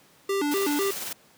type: tone with vibrato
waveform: square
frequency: 339.4 Hz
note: F4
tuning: 49 cents flat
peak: -24 dBFS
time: 0.29-0.91 s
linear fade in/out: 5 ms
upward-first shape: square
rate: 4 Hz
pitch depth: 260 cents each way
type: noise with tremolo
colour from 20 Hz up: white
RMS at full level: -32 dBFS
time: 0.51-1.13 s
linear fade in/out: 5 ms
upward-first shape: triangle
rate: 20 Hz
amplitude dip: 40%
effects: pink hiss -57 dBFS RMS until 1.37 s + high-pass 150 Hz 12 dB/octave